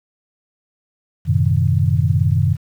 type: chord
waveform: sine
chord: F# diminished seventh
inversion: none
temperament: equal with one note detuned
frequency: 92.5 / 110 / 128.71 / 155.56 Hz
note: F#2 / A2 / C3 / Eb3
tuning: 0 / 0 / -28 / 0 cents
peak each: -17 / -20 / -18 / -19 dBFS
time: 1.25-2.57 s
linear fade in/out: 50 ms
effects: 8-bit